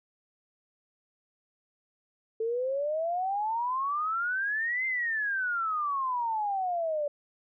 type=exponential two-way sweep; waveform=sine; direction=up then down; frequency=440 to 2100 to 574 Hz; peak=-27 dBFS; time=2.4-7.08 s; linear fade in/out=5 ms; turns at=4.86 s; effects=none